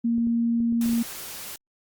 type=tone; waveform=sine; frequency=233.1 Hz; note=A#3; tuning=in tune; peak=-20 dBFS; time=0.04-1.03 s; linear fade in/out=10 ms
type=clicks; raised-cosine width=3 ms; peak=-28 dBFS; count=7; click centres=0.181 / 0.271 / 0.604 / 0.725 / 0.86 / 0.893 / 0.933 s
type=noise; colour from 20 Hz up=white; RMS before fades=-37 dBFS; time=0.81-1.56 s; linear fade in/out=2 ms
effects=Opus 32 kbps